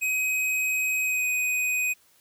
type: tone with pitch glide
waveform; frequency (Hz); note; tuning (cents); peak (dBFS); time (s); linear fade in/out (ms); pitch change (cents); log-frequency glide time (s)
square; 2525 to 2500; D#7 to D#7; +25 to +8; -24; 0.01-1.94; 20; -17; 1.04-1.26
effects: white hiss -61 dBFS RMS until 2.2 s